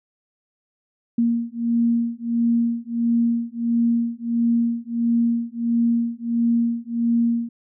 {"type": "beating tone pair", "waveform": "sine", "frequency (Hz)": [233.1, 234.6], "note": ["A#3", "A#3"], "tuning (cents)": [0, 11], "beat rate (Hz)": 1.5, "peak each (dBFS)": -21, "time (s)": [1.18, 7.49], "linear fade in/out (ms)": 5, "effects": []}